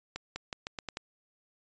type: accelerating click train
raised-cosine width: 0.2 ms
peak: -19 dBFS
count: 7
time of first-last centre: 0.16-0.971 s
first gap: 200 ms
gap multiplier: 0.84
effects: resampled to 16000 Hz